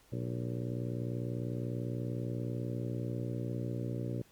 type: harmonic tone with a mistuned harmonic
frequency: 60.1 Hz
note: B1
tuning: 46 cents flat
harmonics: 2 / 3 / 4 / 5 / 6 / 7 / 8 / 9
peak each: -36 / -43 / -44 / -43 / -45 / -48 / -48 / -49 dBFS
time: 0.12-4.22 s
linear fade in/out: 5 ms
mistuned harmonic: 9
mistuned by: +69 cents
effects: pink hiss -64 dBFS RMS until 4.31 s + Opus 48 kbps